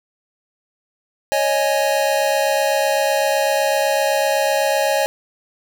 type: chord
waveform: square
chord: C# suspended second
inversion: none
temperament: equal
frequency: 554.4 / 622.3 / 830.6 Hz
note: C#5 / D#5 / G#5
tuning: 0 / 0 / 0 cents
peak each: -20 / -21 / -22 dBFS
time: 1.32-5.06 s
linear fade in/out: 0 ms
effects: none